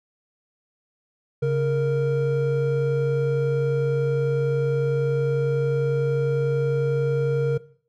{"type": "tone pair together", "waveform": "triangle", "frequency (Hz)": [138.2, 465.6], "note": ["C#3", "A#4"], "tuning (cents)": [-5, -2], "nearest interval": "octave + major sixth", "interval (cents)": 2103, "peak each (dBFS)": -20, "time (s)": [1.42, 7.58], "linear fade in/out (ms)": 10, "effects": ["noise-tail reverb RT60 0.5 s tail -18 dB re dry"]}